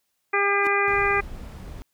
harmonic tone, 401.7 Hz, G4, 42 cents sharp, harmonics 1 / 2 / 3 / 4 / 5 / 6, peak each -25 / -28 / -25 / -27 / -25 / -27 dBFS, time 0.33-1.21 s, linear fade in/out 10 ms
square tone with exponential growth, 330.9 Hz, E4, 7 cents sharp, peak -29 dBFS, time 0.59-0.67 s, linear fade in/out 0 ms, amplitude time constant 17 ms
brown noise, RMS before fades -37 dBFS, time 0.88-1.82 s, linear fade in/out 0 ms
effects white hiss -74 dBFS RMS until 1.93 s

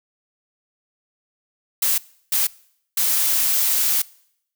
blue noise bursts at uneven times, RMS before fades -19 dBFS, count 3, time 1.82-1.98 / 2.32-2.47 / 2.97-4.02 s, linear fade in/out 5 ms, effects noise-tail reverb RT60 0.7 s tail -23 dB re dry

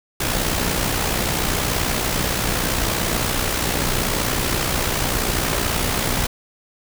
pink noise with amplitude modulation, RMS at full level -19 dBFS, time 0.2-6.27 s, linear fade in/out 5 ms, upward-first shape sine, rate 60.8 Hz, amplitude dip 50%, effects none

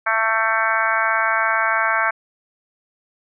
harmonic tone, 222.8 Hz, A3, 22 cents sharp, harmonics 3 / 4 / 5 / 6 / 7 / 8 / 9 / 10, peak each -26 / -25 / -24 / -23 / -21 / -28 / -31 / -26 dBFS, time 0.06-2.11 s, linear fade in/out 10 ms, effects none

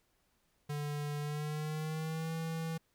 square tone with pitch glide, 146.83 to 162.92 Hz, D3 to E3, 0 to -20 cents, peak -36 dBFS, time 0.69-2.78 s, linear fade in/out 10 ms, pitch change +180 cents, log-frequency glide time 1.19-2.33 s, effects pink hiss -75 dBFS RMS until 2.94 s

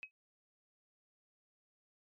sine tone with exponential decay, 2546 Hz, D#7, 39 cents sharp, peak -38 dBFS, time 0.03-0.11 s, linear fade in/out 0 ms, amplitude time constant 16 ms, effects MP3 48 kbps

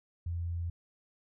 sine tone, 85.4 Hz, F2, 38 cents flat, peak -32 dBFS, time 0.26-0.7 s, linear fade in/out 5 ms, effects none

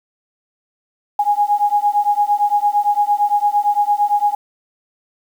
sine beating tone pair, 821 / 829.8 Hz, G#5 / G#5, -20 / -2 cents, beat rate 8.8 Hz, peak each -16 dBFS, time 1.19-4.35 s, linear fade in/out 5 ms, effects 7-bit

